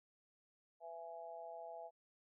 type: harmonic tone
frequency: 166.6 Hz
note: E3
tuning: 19 cents sharp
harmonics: 3 / 4 / 5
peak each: -56 / -49 / -53 dBFS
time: 0.8-1.91 s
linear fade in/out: 50 ms
effects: none